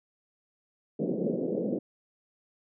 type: band-pass noise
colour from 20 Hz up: pink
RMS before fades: -30 dBFS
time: 0.99-1.79 s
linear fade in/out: 10 ms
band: 170 to 550 Hz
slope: 48 dB/octave
effects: none